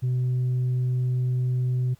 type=tone; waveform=sine; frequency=126.1 Hz; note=B2; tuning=36 cents sharp; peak=-19 dBFS; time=0.02-1.95 s; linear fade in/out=20 ms; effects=tanh soft clip ceiling -20 dBFS + pink hiss -61 dBFS RMS until 1.99 s